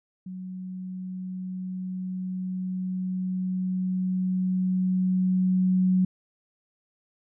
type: tone with level ramp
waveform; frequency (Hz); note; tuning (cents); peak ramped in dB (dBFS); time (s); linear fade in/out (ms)
sine; 185; F#3; 0; -34 to -18; 0.26-6.05; 5
effects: none